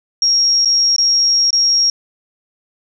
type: tone with dropouts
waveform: sine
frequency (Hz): 5588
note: F8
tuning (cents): 0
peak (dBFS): -10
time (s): 0.22-1.9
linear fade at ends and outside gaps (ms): 2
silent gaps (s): 0.649-0.656 / 0.963-0.982 / 1.506-1.529
effects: none